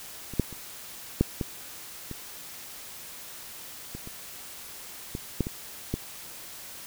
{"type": "clicks", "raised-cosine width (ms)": 3, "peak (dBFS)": [-25, -9, -28, -7, -15, -23, -24, -27, -19, -11, -19, -14], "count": 12, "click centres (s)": [0.337, 0.397, 0.527, 1.21, 1.412, 2.113, 3.95, 4.074, 5.151, 5.407, 5.469, 5.94], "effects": ["white hiss -43 dBFS RMS until 6.86 s"]}